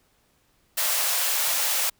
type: high-pass noise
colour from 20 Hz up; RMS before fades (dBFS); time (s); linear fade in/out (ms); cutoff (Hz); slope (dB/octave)
white; -24; 0.77-1.9; 10; 510; 48
effects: pink hiss -65 dBFS RMS until 1.99 s